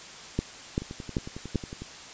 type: two click trains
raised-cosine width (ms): 3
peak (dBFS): -24 / -12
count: 12 / 4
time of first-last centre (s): 0.82-1.82 / 0.39-1.557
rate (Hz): 11 / 2.57
effects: white hiss -44 dBFS RMS until 2.13 s + resampled to 16000 Hz